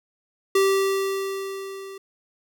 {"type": "tone with level ramp", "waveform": "square", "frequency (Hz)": 389.2, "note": "G4", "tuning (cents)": -12, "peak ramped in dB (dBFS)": [-16, -37], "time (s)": [0.55, 1.98], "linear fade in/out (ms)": 5, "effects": []}